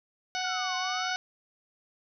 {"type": "harmonic tone", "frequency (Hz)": 740, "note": "F#5", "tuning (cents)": 0, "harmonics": [1, 2, 3, 4, 5, 6, 7, 8], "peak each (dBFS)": [-33, -36, -38, -39, -40, -41, -41, -42], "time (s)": [0.35, 1.16], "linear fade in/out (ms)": 0}
{"type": "exponential two-way sweep", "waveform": "sine", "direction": "down then up", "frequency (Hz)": [1509, 1042, 1509], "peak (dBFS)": -36, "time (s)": [0.41, 1.16], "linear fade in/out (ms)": 5, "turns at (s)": 0.76}
{"effects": []}